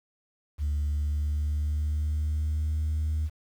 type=tone with pitch glide; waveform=sine; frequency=73.42 to 77.43 Hz; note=D2 to D#2; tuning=0 to -8 cents; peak=-23 dBFS; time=0.58-3.3 s; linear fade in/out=50 ms; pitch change=+92 cents; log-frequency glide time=0.82-2.79 s; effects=tanh soft clip ceiling -23 dBFS + 9-bit